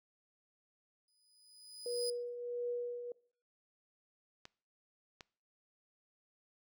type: tone with exponential growth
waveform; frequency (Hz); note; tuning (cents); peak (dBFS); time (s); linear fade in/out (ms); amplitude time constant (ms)
30% pulse; 4978; D#8; 0; -33; 1.08-2.1; 2; 220
type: tone with tremolo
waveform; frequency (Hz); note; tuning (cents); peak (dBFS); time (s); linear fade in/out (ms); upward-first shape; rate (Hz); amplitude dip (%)
sine; 483.4; B4; -37; -34; 1.86-3.12; 2; triangle; 1.5; 60
type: clicks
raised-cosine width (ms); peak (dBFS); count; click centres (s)
0.2; -31; 2; 4.454 / 5.208
effects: noise-tail reverb RT60 0.5 s tail -23 dB re dry